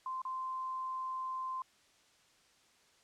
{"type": "tone with dropouts", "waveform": "sine", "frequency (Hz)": 1040, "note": "C6", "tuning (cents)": -11, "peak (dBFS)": -36, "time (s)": [0.06, 1.62], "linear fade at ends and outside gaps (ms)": 2, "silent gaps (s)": [0.218, 0.251], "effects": ["white hiss -67 dBFS RMS until 3.03 s", "low-pass 7000 Hz 12 dB/octave"]}